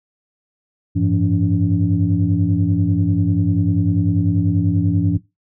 sine tone cluster, 94.7 / 104.9 / 169.9 / 286.8 Hz, F#2 / G#2 / F3 / D4, +41 / +18 / -47 / -41 cents, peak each -19 dBFS, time 0.95-5.18 s, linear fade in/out 20 ms, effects noise-tail reverb RT60 0.2 s tail -17 dB re dry + tanh soft clip ceiling -5 dBFS

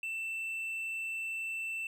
triangle tone, 2669 Hz, E7, 21 cents sharp, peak -33 dBFS, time 0.03-1.87 s, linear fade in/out 2 ms, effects none

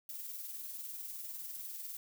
violet noise with tremolo, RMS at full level -42 dBFS, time 0.09-1.97 s, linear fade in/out 2 ms, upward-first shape triangle, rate 20 Hz, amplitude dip 50%, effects none

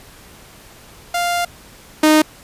sawtooth tone pair in turn, 698.5 / 308.6 Hz, F5 / D#4, 0 / -14 cents, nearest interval octave + major second, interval 1414 cents, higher first, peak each -13 / -5 dBFS, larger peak second, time 1.14-1.45 / 2.03-2.22 s, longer first, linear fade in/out 5 ms, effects pink hiss -43 dBFS RMS until 2.43 s + resampled to 32000 Hz

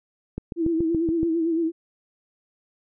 click train, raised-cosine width 3 ms, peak -16 dBFS, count 7, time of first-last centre 0.38-1.231 s, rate 7.05 Hz
sine tone with vibrato, 329.6 Hz, E4, in tune, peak -20 dBFS, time 0.56-1.72 s, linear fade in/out 50 ms, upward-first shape sine, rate 8.9 Hz, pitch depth 57 cents each way
effects none

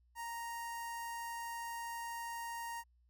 sawtooth tone with notch filter, 932.3 Hz, A#5, in tune, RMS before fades -43 dBFS, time 0.15-2.84 s, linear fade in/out 50 ms, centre 3600 Hz, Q 1.1, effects added 60 Hz sine -67 dBFS peak until 3.09 s

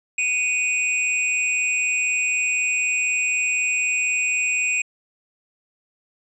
square tone with amplitude modulation, 2489 Hz, D#7, in tune, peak -17 dBFS, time 0.18-4.82 s, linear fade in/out 5 ms, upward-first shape sine, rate 244 Hz, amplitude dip 65%, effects resampled to 22050 Hz

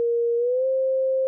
sine tone with pitch glide, 469.7 to 527.2 Hz, A#4 to C5, +13 to +13 cents, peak -19 dBFS, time 0-1.27 s, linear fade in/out 0 ms, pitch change +200 cents, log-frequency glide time 0.37-0.66 s, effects none

